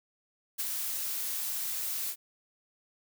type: noise with ADSR envelope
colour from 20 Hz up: blue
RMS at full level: -31 dBFS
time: 0.58-2.16 s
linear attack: 20 ms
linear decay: 20 ms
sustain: -3 dB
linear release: 64 ms
effects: none